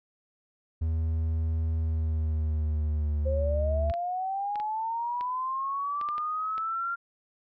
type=tone with pitch glide; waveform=triangle; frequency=80.4 to 73.3 Hz; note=E2 to D2; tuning=-43 to -3 cents; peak=-23 dBFS; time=0.81-3.92 s; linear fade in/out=10 ms; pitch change=-160 cents; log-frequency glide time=1.78-3.57 s
type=linear sweep; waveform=sine; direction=up; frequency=523.3 to 1392 Hz; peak=-28 dBFS; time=3.25-6.96 s; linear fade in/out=20 ms
type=clicks; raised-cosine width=0.3 ms; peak=-26 dBFS; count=9; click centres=3.899 / 3.939 / 4.557 / 4.6 / 5.21 / 6.013 / 6.088 / 6.181 / 6.58 s
effects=none